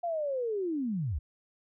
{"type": "linear sweep", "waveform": "sine", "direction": "down", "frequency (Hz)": [706, 58.4], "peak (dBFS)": -29, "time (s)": [0.03, 1.19], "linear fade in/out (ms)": 10, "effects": []}